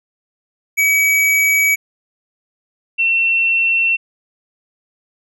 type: tone pair in turn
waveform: square / sine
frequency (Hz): 2275 / 2705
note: C#7 / E7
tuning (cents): +44 / +44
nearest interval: minor third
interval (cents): 300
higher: second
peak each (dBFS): -12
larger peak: neither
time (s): 0.77-1.76 / 2.98-3.97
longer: neither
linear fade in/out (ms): 20
effects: none